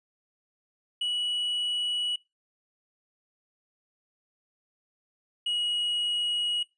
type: tone pair in turn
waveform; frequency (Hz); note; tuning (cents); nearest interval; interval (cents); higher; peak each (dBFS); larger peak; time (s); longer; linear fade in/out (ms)
triangle; 2935 / 2903; F#7 / F#7; -15 / -34; unison; 19; first; -25; neither; 1.01-2.16 / 5.46-6.63; second; 5
effects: noise-tail reverb RT60 0.2 s tail -20 dB re dry + resampled to 22050 Hz